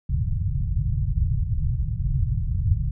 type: low-pass noise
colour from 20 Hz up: white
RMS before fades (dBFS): -23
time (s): 0.09-2.91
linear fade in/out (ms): 5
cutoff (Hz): 140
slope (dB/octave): 48
effects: none